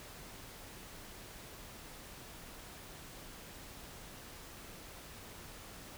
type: silence
effects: pink hiss -51 dBFS RMS until 5.97 s